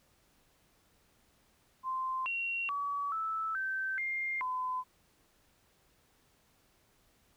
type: tone with pitch steps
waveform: sine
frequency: 1041 / 2743 / 1138 / 1313 / 1550 / 2114 / 1016 Hz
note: C6 / F7 / C#6 / E6 / G6 / C7 / B5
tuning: -9 / -32 / +45 / -7 / -20 / +17 / +49 cents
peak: -32 dBFS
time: 1.83-4.84 s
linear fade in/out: 50 ms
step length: 430 ms
effects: pink hiss -69 dBFS RMS until 7.36 s